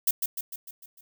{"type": "noise with echo", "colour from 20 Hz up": "violet", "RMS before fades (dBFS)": -22, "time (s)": [0.07, 0.11], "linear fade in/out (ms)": 5, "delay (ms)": 150, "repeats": 6, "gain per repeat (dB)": -5, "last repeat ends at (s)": 1.01, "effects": []}